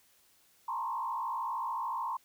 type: tone with frequency modulation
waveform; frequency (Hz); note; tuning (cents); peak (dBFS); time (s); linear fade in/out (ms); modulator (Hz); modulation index
sine; 987.8; B5; 0; -32; 0.68-2.17; 5; 56.7; 1.8
effects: white hiss -66 dBFS RMS until 2.24 s